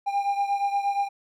triangle beating tone pair, 800 / 808.5 Hz, G5 / G#5, +35 / -47 cents, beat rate 8.5 Hz, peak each -22 / -27 dBFS, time 0.06-1.09 s, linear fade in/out 20 ms, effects none

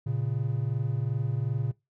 triangle tone pair together, 115 / 137.65 Hz, A#2 / C#3, -23 / -12 cents, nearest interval minor third, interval 311 cents, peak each -27 dBFS, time 0.06-1.72 s, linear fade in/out 10 ms, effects noise-tail reverb RT60 0.2 s tail -20 dB re dry

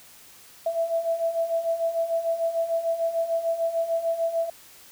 sine beating tone pair, 659.3 / 666 Hz, E5 / E5, 0 / +18 cents, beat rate 6.7 Hz, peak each -29 / -24 dBFS, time 0.66-4.5 s, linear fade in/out 5 ms, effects white hiss -50 dBFS RMS until 4.91 s

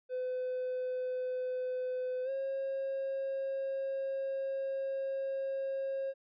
triangle tone with pitch glide, 507 to 540.3 Hz, B4 to C#5, +45 to -44 cents, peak -30 dBFS, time 0.09-6.14 s, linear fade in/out 50 ms, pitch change +111 cents, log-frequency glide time 2.24-2.3 s, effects tanh soft clip ceiling -28 dBFS + resampled to 11025 Hz

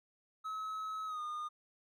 triangle tone with pitch glide, 1286 to 1220.9 Hz, E6 to D#6, -43 to -33 cents, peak -36 dBFS, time 0.44-1.49 s, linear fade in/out 20 ms, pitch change -90 cents, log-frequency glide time 1.06-1.21 s, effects none

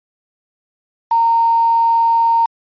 sine tone with quantisation, 921 Hz, A#5, 21 cents flat, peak -10 dBFS, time 1.11-2.46 s, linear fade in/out 5 ms, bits 5, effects resampled to 11025 Hz

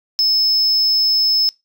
sine tone, 5220 Hz, E8, 18 cents flat, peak -10 dBFS, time 0.19-1.49 s, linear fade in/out 0 ms, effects noise-tail reverb RT60 0.2 s tail -22 dB re dry + tanh soft clip ceiling -11 dBFS

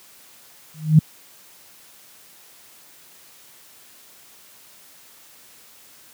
sine tone with exponential growth, 155.56 Hz, D#3, in tune, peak -4 dBFS, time 0.74-0.99 s, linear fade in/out 5 ms, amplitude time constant 53 ms, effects white hiss -49 dBFS RMS until 6.13 s + high-pass 100 Hz 12 dB/octave

